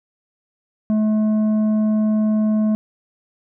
sine tone with tanh clipping, 215.1 Hz, A3, 39 cents flat, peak -16 dBFS, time 0.9-2.75 s, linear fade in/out 0 ms, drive 7 dB, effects none

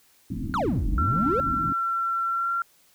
white low-pass noise, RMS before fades -31 dBFS, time 0.3-1.73 s, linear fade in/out 5 ms, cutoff 320 Hz, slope 96 dB/octave
triangle exponential two-way sweep, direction down then up, 1480 to 37.42 to 561 Hz, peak -21 dBFS, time 0.54-1.4 s, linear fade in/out 0 ms, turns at 0.88 s
sine tone with pitch glide, 1355 to 1373.1 Hz, E6 to F6, +47 to -30 cents, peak -23 dBFS, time 0.98-2.62 s, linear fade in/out 2 ms, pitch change +23 cents, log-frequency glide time 2.29-2.51 s
effects white hiss -60 dBFS RMS until 2.94 s

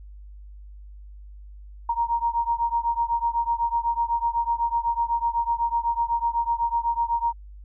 sine beating tone pair, 932.3 / 940.3 Hz, A#5 / A#5, 0 / +15 cents, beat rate 8 Hz, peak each -24 / -25 dBFS, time 1.89-7.33 s, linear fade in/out 5 ms, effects added 50 Hz sine -40 dBFS peak until 7.64 s

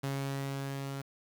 sawtooth tone with level ramp, 137.6 Hz, C#3, 12 cents flat, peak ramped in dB -28 to -33 dBFS, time 0.03-1.02 s, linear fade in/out 10 ms, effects 9-bit

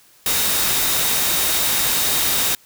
sine tone in noise, 3729 Hz, A#7, in tune, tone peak -28 dBFS, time 0.26-2.55 s, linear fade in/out 2 ms, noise white, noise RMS -19 dBFS, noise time 0.26-2.55 s, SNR -12 dB, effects white hiss -52 dBFS RMS until 2.65 s

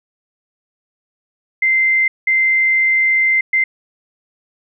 sine tone bursts at uneven times, 2081 Hz, C7, 10 cents flat, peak -11 dBFS, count 3, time 1.62-2.08 / 2.27-3.41 / 3.53-3.64 s, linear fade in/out 5 ms, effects none

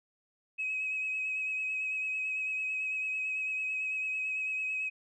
sine tone with vibrato, 2549 Hz, D#7, 41 cents sharp, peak -30 dBFS, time 0.58-4.9 s, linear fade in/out 20 ms, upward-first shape sine, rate 9 Hz, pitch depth 21 cents each way, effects tanh soft clip ceiling -26 dBFS

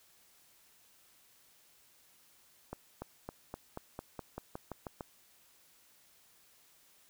accelerating click train, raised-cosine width 1 ms, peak -26 dBFS, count 12, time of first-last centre 2.73-5.008 s, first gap 290 ms, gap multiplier 0.93, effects white hiss -65 dBFS RMS until 7.09 s

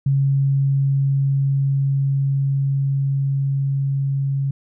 sine tone with level ramp, 137.6 Hz, C#3, 12 cents flat, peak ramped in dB -14 to -18 dBFS, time 0.06-4.51 s, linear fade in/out 5 ms, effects none

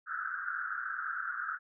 pink band-pass noise, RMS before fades -37 dBFS, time 0.06-1.59 s, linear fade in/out 50 ms, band 1300 to 1600 Hz, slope 96 dB/octave, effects none

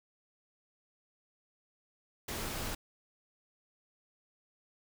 pink noise, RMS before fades -38 dBFS, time 2.28-2.75 s, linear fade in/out 5 ms, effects none

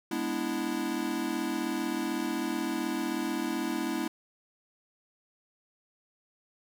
square chord, E dominant seventh, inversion first, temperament equal, 207.7 / 246.9 / 293.7 / 329.6 Hz, G#3 / B3 / D4 / E4, 0 / 0 / 0 / 0 cents, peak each -39 / -36 / -36 / -34 dBFS, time 0.11-4.08 s, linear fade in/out 5 ms, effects none

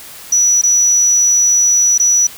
sine tone with dropouts, 5890 Hz, F#8, 9 cents flat, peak -8 dBFS, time 0.32-2.27 s, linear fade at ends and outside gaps 5 ms, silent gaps 0.615-0.635 / 1.979-1.997 s, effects white hiss -34 dBFS RMS until 2.37 s

